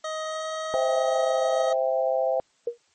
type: tone with pitch glide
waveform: 25% pulse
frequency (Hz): 628 to 632.4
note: D#5 to D#5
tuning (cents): +16 to +28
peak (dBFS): -25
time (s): 0.04-1.73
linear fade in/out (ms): 5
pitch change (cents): +12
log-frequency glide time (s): 0.27-0.46
type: chord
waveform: sine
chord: C major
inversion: none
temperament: equal with one note detuned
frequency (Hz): 523.3 / 659.3 / 791.7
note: C5 / E5 / G5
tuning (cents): 0 / 0 / +17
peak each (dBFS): -24 / -25 / -29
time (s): 0.74-2.4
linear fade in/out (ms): 0
type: tone with exponential decay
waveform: sine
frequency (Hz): 473.9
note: A#4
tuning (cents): +28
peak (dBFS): -20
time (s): 2.67-2.78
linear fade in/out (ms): 5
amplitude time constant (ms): 22
effects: white hiss -65 dBFS RMS until 2.94 s + MP3 32 kbps